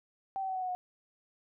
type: tone with pitch steps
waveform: sine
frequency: 775 / 765.2 / 755.6 / 746 / 736.6 / 727.3 Hz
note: G5 / G5 / F#5 / F#5 / F#5 / F#5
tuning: -20 / -42 / +36 / +14 / -8 / -30 cents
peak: -32 dBFS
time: 0.36-0.75 s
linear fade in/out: 0 ms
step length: 65 ms
effects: none